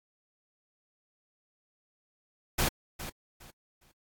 pink noise with echo, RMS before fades -27 dBFS, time 2.58-2.69 s, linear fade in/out 10 ms, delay 410 ms, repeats 3, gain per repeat -12 dB, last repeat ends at 3.92 s, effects AAC 64 kbps

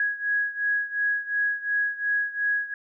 sine beating tone pair, 1661.2 / 1664 Hz, G#6 / G#6, 0 / +3 cents, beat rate 2.8 Hz, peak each -25 / -28 dBFS, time 0-2.74 s, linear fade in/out 2 ms, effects none

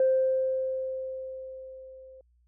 sine tone with level ramp, 523.3 Hz, C5, in tune, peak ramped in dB -18 to -47 dBFS, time 0-2.21 s, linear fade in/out 2 ms, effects tanh soft clip ceiling -15 dBFS + added 60 Hz sine -62 dBFS peak until 2.47 s

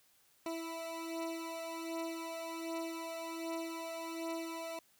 20% pulse beating tone pair, 329 / 330.3 Hz, E4 / E4, -3 / +4 cents, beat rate 1.3 Hz, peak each -36 / -39 dBFS, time 0.46-4.79 s, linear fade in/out 2 ms, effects white hiss -69 dBFS RMS until 4.99 s

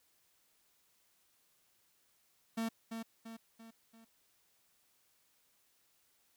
45% pulse tone with echo, 226.3 Hz, A3, 49 cents sharp, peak -34 dBFS, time 2.57-2.69 s, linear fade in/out 10 ms, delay 340 ms, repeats 4, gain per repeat -6 dB, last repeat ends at 4.05 s, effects white hiss -73 dBFS RMS until 6.36 s

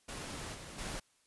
pink noise with level steps, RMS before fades -43 / -48 / -41 dBFS, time 0.08-1 s, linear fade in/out 10 ms, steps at 0.54 / 0.78 s, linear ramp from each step 10 ms, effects white hiss -71 dBFS RMS until 1.26 s + resampled to 24000 Hz

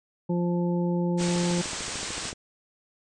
harmonic tone, 174.61 Hz, F3, in tune, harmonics 1 / 2 / 3 / 5, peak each -24 / -30 / -34 / -38 dBFS, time 0.29-1.62 s, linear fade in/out 10 ms
white low-pass noise, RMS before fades -34 dBFS, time 1.17-2.34 s, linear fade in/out 50 ms, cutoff 8700 Hz, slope 96 dB/octave
click train, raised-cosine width 2 ms, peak -25 dBFS, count 16, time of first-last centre 1.21-2.329 s, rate 13.4 Hz
effects none

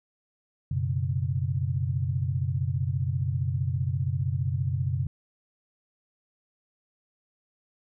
sine chord, F# suspended fourth, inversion none, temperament equal, 92.5 / 123.47 / 138.59 Hz, F#2 / B2 / C#3, 0 / 0 / 0 cents, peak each -29 dBFS, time 0.71-5.07 s, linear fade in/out 5 ms, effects none

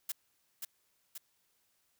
blue noise with echo, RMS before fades -36 dBFS, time 0.09-0.12 s, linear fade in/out 5 ms, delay 530 ms, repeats 2, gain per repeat -4 dB, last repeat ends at 1.18 s, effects white hiss -75 dBFS RMS until 1.99 s

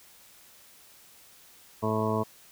harmonic tone, 109.1 Hz, A2, 14 cents flat, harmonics 1 / 2 / 3 / 4 / 5 / 6 / 8 / 9 / 10, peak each -32 / -31 / -37 / -31 / -40 / -33 / -39 / -34 / -35 dBFS, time 1.82-2.24 s, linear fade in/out 20 ms, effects white hiss -55 dBFS RMS until 2.51 s

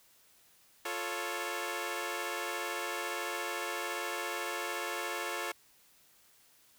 10% pulse chord, F augmented, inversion none, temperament equal, 349.2 / 440 / 554.4 Hz, F4 / A4 / C#5, 0 / 0 / 0 cents, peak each -31 dBFS, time 0.85-5.52 s, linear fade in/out 5 ms, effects white hiss -64 dBFS RMS until 6.78 s

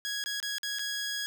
15% pulse tone with dropouts, 1661.2 Hz, G#6, in tune, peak -25 dBFS, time 0.05-1.26 s, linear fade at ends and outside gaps 0 ms, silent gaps 0.239-0.26 / 0.401-0.428 / 0.583-0.632 / 0.786-0.793 s, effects none

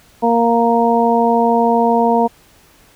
harmonic tone, 233.1 Hz, A#3, in tune, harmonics 1 / 2 / 3 / 4, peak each -16 / -16 / -16 / -16 dBFS, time 0.22-2.28 s, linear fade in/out 20 ms, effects pink hiss -49 dBFS RMS until 2.95 s

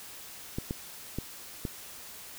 clicks, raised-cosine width 3 ms, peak -19 dBFS, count 4, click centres 0.585 / 0.709 / 1.186 / 1.652 s, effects white hiss -46 dBFS RMS until 2.38 s

